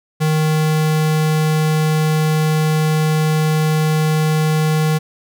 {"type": "tone", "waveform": "square", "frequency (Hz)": 155.56, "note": "D#3", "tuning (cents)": 0, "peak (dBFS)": -14, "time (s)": [0.2, 4.99], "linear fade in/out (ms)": 20, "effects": []}